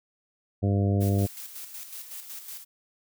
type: harmonic tone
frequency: 99.7 Hz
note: G2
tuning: 30 cents sharp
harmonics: 1 / 2 / 3 / 4 / 5 / 6 / 7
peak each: -22 / -28 / -32 / -34 / -36 / -38 / -39 dBFS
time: 0.62-1.27 s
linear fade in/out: 20 ms
type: noise with tremolo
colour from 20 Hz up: blue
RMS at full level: -39 dBFS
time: 1-2.65 s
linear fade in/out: 20 ms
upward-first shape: square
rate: 5.4 Hz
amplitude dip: 50%
effects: none